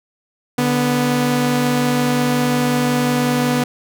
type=tone pair together; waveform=sawtooth; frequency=145.88 / 246.2 Hz; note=D3 / B3; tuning=-11 / -5 cents; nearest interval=major sixth; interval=906 cents; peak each=-17 / -12 dBFS; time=0.58-3.64 s; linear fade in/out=5 ms; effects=none